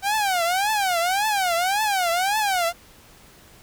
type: tone with vibrato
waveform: sawtooth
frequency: 764 Hz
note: G5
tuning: 45 cents flat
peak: -16 dBFS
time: 0.02-2.73 s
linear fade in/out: 50 ms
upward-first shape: triangle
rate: 1.8 Hz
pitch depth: 250 cents each way
effects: pink hiss -50 dBFS RMS until 3.62 s